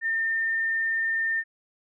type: tone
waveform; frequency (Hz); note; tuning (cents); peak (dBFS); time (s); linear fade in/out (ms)
sine; 1809; A6; +48; -23; 0.01-1.44; 50
effects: none